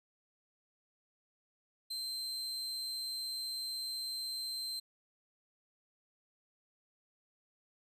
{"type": "tone", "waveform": "40% pulse", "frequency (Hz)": 4118, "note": "C8", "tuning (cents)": -28, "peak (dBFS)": -36, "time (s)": [1.9, 4.8], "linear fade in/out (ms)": 10, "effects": ["resampled to 32000 Hz"]}